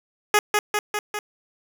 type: tone with echo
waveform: 10% pulse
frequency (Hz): 418.1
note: G#4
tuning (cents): +12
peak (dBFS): -6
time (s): 0.34-0.39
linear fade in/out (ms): 2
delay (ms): 200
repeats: 4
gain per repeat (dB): -3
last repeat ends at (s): 1.19
effects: none